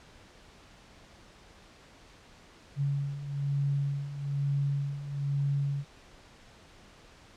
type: beating tone pair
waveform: sine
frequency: 140 / 141.1 Hz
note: C#3 / C#3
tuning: +18 / +31 cents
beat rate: 1.1 Hz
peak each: -34 / -29 dBFS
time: 2.76-5.85 s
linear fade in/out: 50 ms
effects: pink hiss -55 dBFS RMS until 7.36 s + low-pass 6000 Hz 12 dB/octave